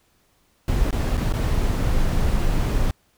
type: noise with dropouts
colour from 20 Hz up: brown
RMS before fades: -20 dBFS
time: 0.68-2.91 s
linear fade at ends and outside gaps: 1 ms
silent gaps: 0.908-0.927 / 1.171-1.176 / 1.325-1.337 s
effects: pink hiss -63 dBFS RMS until 3.17 s